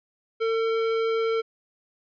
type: tone with hard clipping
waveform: triangle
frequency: 451.2 Hz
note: A4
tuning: 44 cents sharp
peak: -24 dBFS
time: 0.4-1.42 s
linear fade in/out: 20 ms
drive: 18 dB
effects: resampled to 11025 Hz